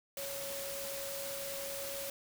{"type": "tone in noise", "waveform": "sine", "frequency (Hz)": 554.4, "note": "C#5", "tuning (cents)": 0, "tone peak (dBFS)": -42, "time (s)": [0.17, 2.1], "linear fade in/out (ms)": 2, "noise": "white", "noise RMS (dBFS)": -42, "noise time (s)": [0.17, 2.1], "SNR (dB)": -3, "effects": []}